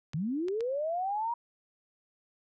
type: clicks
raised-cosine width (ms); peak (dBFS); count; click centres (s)
0.2; -27; 3; 0.134 / 0.484 / 0.607
type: linear sweep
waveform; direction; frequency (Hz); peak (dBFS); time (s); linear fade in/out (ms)
sine; up; 138.59 to 960; -29; 0.14-1.34; 5
effects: none